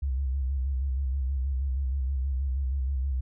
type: tone with vibrato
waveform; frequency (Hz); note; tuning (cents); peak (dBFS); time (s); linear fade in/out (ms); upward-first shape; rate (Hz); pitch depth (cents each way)
sine; 66.6; C2; +31; -25; 0.02-3.21; 10; square; 6.3; 65
effects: none